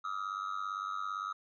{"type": "tone with amplitude modulation", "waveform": "triangle", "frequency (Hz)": 1270, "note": "D#6", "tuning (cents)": 35, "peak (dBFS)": -29, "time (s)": [0.04, 1.33], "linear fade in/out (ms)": 10, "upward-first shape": "sine", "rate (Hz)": 97.7, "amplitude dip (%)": 100, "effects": ["resampled to 16000 Hz"]}